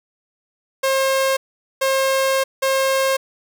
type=tone bursts at uneven times; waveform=sawtooth; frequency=535 Hz; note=C5; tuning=38 cents sharp; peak=-12 dBFS; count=3; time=0.83-1.37 / 1.81-2.44 / 2.62-3.17 s; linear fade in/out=10 ms; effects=none